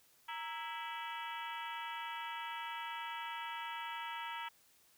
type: harmonic tone with a mistuned harmonic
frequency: 329.6 Hz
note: E4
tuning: in tune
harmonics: 3 / 4 / 5 / 6 / 7 / 8 / 9 / 10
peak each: -43 / -48 / -51 / -50 / -52 / -53 / -52 / -53 dBFS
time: 0.28-4.49 s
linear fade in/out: 10 ms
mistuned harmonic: 3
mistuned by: -100 cents
effects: white hiss -68 dBFS RMS until 4.97 s